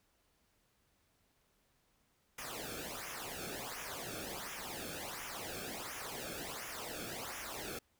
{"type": "noise with flanger", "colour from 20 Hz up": "pink", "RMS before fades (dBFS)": -44, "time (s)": [2.38, 7.79], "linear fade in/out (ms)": 5, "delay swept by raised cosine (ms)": [0.23, 1.04], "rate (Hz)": 1.4, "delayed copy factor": -0.8, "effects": ["pink hiss -75 dBFS RMS until 7.99 s"]}